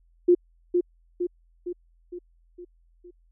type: tone with echo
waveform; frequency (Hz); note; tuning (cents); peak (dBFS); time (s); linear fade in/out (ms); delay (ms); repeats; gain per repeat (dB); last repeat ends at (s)
sine; 353.7; F4; +22; -13; 0.28-0.35; 10; 460; 6; -5; 3.11
effects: added 42 Hz sine -58 dBFS peak until 3.31 s